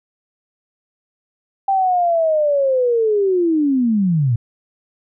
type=linear sweep; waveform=sine; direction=down; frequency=789 to 110 Hz; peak=-13 dBFS; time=1.68-4.36 s; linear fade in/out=5 ms; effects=none